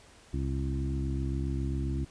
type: harmonic tone with a mistuned harmonic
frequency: 67.6 Hz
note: C#2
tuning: 43 cents flat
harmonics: 1 / 2 / 3 / 4 / 5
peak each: -31 / -34 / -41 / -38 / -40 dBFS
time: 0.33-2.05 s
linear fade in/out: 10 ms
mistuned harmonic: 1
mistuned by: +23 cents
effects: pink hiss -56 dBFS RMS until 2.1 s + resampled to 22050 Hz